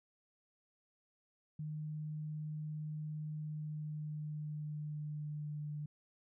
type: tone with pitch glide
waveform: sine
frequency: 152.9 to 149.06 Hz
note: D#3 to D3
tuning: -30 to +26 cents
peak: -39 dBFS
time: 1.59-5.86 s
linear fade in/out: 5 ms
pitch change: -44 cents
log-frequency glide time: 3.35-5.71 s
effects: none